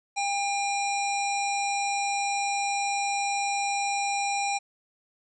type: harmonic tone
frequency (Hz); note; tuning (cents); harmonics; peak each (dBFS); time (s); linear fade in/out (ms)
802; G5; +39; 1 / 3 / 5 / 7 / 9 / 10; -27 / -31 / -38 / -37 / -38 / -41; 0.16-4.59; 20
effects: none